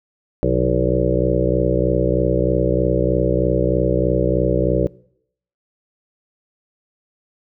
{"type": "harmonic tone with a mistuned harmonic", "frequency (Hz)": 63.2, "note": "B1", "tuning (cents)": 41, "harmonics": [1, 2, 3, 5, 6, 7, 8, 9], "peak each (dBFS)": [-23, -23, -23, -23, -23, -23, -23, -23], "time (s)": [0.43, 4.87], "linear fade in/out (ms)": 0, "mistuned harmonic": 3, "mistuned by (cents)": -61, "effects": ["noise-tail reverb RT60 0.7 s tail -23 dB re dry"]}